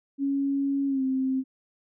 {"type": "tone with pitch glide", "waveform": "sine", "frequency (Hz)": [277.2, 263], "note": ["C#4", "C4"], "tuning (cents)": [0, 9], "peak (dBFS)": -23, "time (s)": [0.18, 1.44], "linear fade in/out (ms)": 50, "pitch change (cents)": -91, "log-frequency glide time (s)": [0.87, 1.03], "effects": []}